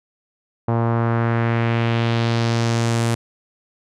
sawtooth tone with low-pass filter sweep, 116 Hz, A#2, 8 cents flat, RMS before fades -19 dBFS, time 0.68-3.15 s, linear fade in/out 5 ms, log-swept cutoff 920 to 9600 Hz, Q 1.6, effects none

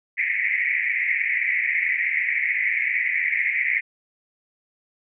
pink band-pass noise, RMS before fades -23 dBFS, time 0.17-3.81 s, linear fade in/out 20 ms, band 1900 to 2300 Hz, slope 96 dB/octave, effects none

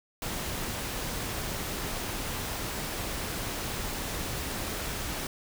pink noise, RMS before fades -34 dBFS, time 0.22-5.27 s, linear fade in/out 2 ms, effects none

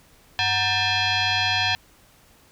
sine tone with frequency modulation, 740 Hz, F#5, in tune, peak -19 dBFS, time 0.39-1.75 s, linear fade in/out 0 ms, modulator 838 Hz, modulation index 4.4, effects pink hiss -55 dBFS RMS until 2.51 s

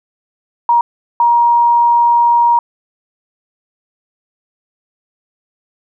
sine tone bursts at uneven times, 946 Hz, A#5, 25 cents sharp, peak -7 dBFS, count 2, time 0.69-0.81 / 1.2-2.59 s, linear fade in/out 2 ms, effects none

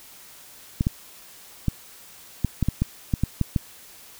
clicks, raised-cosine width 5 ms, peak -8 dBFS, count 11, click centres 0.809 / 0.869 / 1.683 / 2.447 / 2.627 / 2.686 / 2.82 / 3.138 / 3.236 / 3.413 / 3.562 s, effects white hiss -47 dBFS RMS until 4.19 s

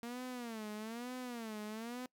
sawtooth tone with vibrato, 231.3 Hz, A#3, 13 cents flat, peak -38 dBFS, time 0.03-2.06 s, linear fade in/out 0 ms, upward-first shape sine, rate 1.1 Hz, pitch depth 160 cents each way, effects noise-tail reverb RT60 0.1 s tail -23 dB re dry

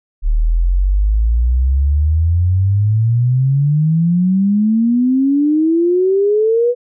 sine exponential sweep, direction up, 36.71 to 493.9 Hz, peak -10 dBFS, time 0.22-6.75 s, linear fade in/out 50 ms, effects none

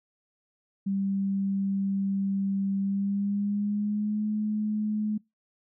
sine tone with pitch glide, 196 to 212.5 Hz, G3 to G#3, 0 to +40 cents, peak -25 dBFS, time 0.86-5.18 s, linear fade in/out 10 ms, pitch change +140 cents, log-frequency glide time 2.8-4.26 s, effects noise-tail reverb RT60 0.2 s tail -24 dB re dry

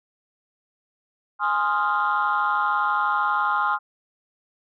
sine chord, F minor seventh, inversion first, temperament equal, 830.6 / 1046.5 / 1244.5 / 1396.9 Hz, Ab5 / C6 / Eb6 / F6, 0 / 0 / 0 / 0 cents, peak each -25 / -24 / -24 / -24 dBFS, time 1.39-3.79 s, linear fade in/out 50 ms, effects tanh soft clip ceiling -13 dBFS

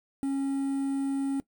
triangle tone with quantisation, 274 Hz, C#4, 20 cents flat, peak -24 dBFS, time 0.23-1.4 s, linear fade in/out 0 ms, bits 8, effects noise-tail reverb RT60 0.1 s tail -19 dB re dry

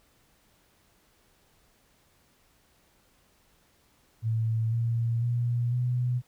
sine tone with pitch steps, 112.5 / 116.13 / 119.88 / 123.75 Hz, A2 / A#2 / A#2 / B2, +39 / -6 / +49 / +4 cents, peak -24 dBFS, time 4.22-6.22 s, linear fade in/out 50 ms, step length 500 ms, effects pink hiss -65 dBFS RMS until 6.27 s

